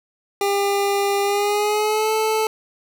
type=tone with pitch glide; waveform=25% pulse; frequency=400.7 to 437 Hz; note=G4 to A4; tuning=+38 to -12 cents; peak=-14 dBFS; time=0.41-2.47 s; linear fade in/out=2 ms; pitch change=+150 cents; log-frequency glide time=1.22-2.12 s; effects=none